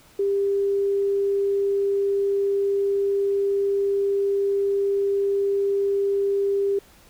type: tone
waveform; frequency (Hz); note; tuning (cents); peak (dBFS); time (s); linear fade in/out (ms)
sine; 397.8; G4; +25; -19; 0.19-6.79; 5
effects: pink hiss -53 dBFS RMS until 7.09 s